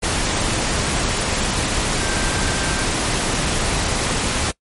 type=tone in noise; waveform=sine; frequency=1568 Hz; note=G6; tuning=in tune; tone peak=-29 dBFS; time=1.99-2.85 s; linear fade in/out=20 ms; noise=pink; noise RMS=-20 dBFS; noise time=0.02-4.52 s; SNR=-12 dB; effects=noise-tail reverb RT60 0.1 s tail -22 dB re dry + MP3 48 kbps